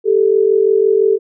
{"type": "tone pair together", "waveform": "sine", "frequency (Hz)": [394.1, 440], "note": ["G4", "A4"], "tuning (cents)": [9, 0], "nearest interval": "major second", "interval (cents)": 191, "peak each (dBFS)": -12, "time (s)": [0.04, 1.19], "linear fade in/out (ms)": 50, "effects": []}